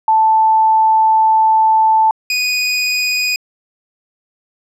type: tone pair in turn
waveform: sine / 25% pulse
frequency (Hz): 880 / 2481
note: A5 / D#7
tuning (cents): 0 / -6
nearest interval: octave + tritone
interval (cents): 1794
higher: second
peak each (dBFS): -8 / -10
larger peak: first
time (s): 0.08-2.11 / 2.3-3.36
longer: first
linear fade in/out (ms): 2
effects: low-pass 12000 Hz 12 dB/octave